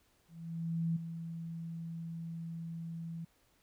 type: tone with ADSR envelope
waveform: sine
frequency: 165.7 Hz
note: E3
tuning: 9 cents sharp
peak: -29 dBFS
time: 0.28-3.25 s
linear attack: 680 ms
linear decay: 9 ms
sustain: -10 dB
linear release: 8 ms
effects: pink hiss -71 dBFS RMS until 3.62 s